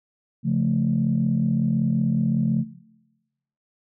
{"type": "chord", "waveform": "sine", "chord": "Db augmented", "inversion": "none", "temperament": "equal", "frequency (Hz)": [138.59, 174.61, 220], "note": ["Db3", "F3", "A3"], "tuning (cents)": [0, 0, 0], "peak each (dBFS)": -23, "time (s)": [0.43, 2.65], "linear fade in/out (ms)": 50, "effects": ["noise-tail reverb RT60 1.0 s tail -19 dB re dry", "tanh soft clip ceiling -11 dBFS"]}